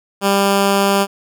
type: tone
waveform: 10% pulse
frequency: 198.2 Hz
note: G3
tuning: 19 cents sharp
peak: -4 dBFS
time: 0.21-1.07 s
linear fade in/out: 50 ms
effects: none